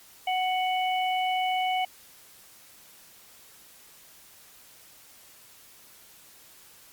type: harmonic tone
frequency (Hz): 742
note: F#5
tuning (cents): +5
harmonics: 1 / 3 / 4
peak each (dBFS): -25 / -33 / -34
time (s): 0.27-1.85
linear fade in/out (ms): 5
effects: white hiss -53 dBFS RMS until 6.92 s + Opus 48 kbps